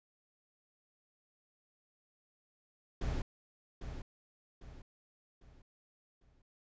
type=noise with echo; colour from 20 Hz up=brown; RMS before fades=-35 dBFS; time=3.01-3.22 s; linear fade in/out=5 ms; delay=800 ms; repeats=4; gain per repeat=-8 dB; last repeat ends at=6.42 s; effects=resampled to 16000 Hz